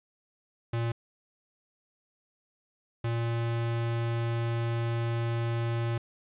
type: tone bursts at uneven times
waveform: square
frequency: 116.54 Hz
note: A#2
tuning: in tune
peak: -28 dBFS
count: 2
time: 0.73-0.92 / 3.04-5.98 s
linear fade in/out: 5 ms
effects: resampled to 8000 Hz + 10-bit